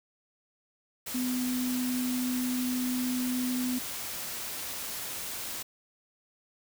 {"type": "tone in noise", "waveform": "sine", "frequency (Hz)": 251.2, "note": "B3", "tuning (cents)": 30, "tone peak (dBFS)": -28, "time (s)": [1.14, 3.79], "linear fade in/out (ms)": 10, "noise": "white", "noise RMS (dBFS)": -37, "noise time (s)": [1.06, 5.63], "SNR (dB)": 6, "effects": []}